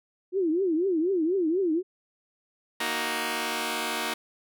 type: tone with vibrato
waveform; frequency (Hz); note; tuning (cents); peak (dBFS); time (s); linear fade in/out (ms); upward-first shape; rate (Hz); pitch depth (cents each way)
sine; 349.2; F4; 0; -22; 0.32-1.83; 50; triangle; 4.1; 250
type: chord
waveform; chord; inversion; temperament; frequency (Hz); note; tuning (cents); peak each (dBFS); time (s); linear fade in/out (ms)
5% pulse; D# minor; second; just; 233.3 / 311.1 / 373.4; A#3 / D#4 / F#4; +2 / 0 / +16; -21; 2.8-4.14; 5
effects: none